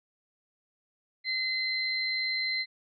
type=tone pair together; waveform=sine; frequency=2056 / 4109 Hz; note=C7 / C8; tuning=-31 / -32 cents; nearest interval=octave; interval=1199 cents; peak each=-30 / -31 dBFS; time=1.24-2.66 s; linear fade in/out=50 ms; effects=none